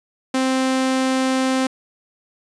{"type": "tone", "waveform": "sawtooth", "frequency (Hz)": 261.6, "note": "C4", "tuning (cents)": 0, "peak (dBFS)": -13, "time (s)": [0.34, 1.67], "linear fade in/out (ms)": 5, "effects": ["resampled to 22050 Hz"]}